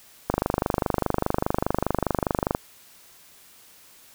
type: click train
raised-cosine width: 1 ms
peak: -7 dBFS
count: 57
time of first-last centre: 0.3-2.549 s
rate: 24.9 Hz
effects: white hiss -52 dBFS RMS until 4.14 s